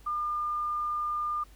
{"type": "tone", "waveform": "sine", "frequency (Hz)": 1205, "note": "D6", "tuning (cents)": 44, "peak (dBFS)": -28, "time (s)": [0.06, 1.44], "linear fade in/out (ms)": 10, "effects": ["added 50 Hz sine -52 dBFS peak until 1.55 s", "pink hiss -60 dBFS RMS until 1.55 s"]}